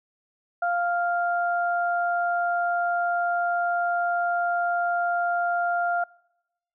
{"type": "tone pair together", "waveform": "sine", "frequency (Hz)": [698.5, 1397], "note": ["F5", "F6"], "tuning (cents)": [0, 0], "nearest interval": "octave", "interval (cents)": 1200, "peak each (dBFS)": [-23, -27], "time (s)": [0.62, 6.04], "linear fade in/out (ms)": 5, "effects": ["noise-tail reverb RT60 0.9 s tail -25 dB re dry"]}